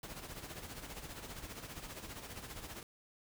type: noise with tremolo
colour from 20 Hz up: pink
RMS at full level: -45 dBFS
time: 0.03-2.83 s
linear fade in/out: 2 ms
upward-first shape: sine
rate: 15 Hz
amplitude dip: 60%
effects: none